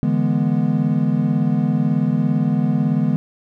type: chord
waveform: triangle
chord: E dominant seventh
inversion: third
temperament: equal with one note detuned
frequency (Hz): 146.83 / 164.81 / 207.7 / 244.4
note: D3 / E3 / G#3 / B3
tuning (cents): 0 / 0 / 0 / -18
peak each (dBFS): -19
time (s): 0.03-3.16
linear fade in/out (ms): 0
effects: none